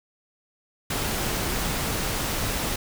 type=noise; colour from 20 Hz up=pink; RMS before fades=-27 dBFS; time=0.9-2.76 s; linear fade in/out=5 ms; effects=none